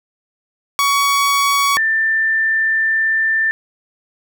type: tone pair in turn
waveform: sawtooth / sine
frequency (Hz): 1124 / 1781.1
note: C#6 / A6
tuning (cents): +24 / +21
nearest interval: minor sixth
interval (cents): 797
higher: second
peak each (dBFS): -9 / -13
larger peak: first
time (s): 0.79-1.77 / 1.77-3.51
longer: second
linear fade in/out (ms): 0
effects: none